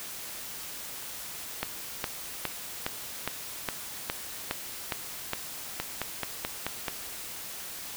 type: two click trains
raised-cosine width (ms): 0.3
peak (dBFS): -13 / -12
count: 6 / 10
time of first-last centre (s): 5.8-6.882 / 1.63-5.334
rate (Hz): 4.62 / 2.43
effects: white hiss -40 dBFS RMS until 7.96 s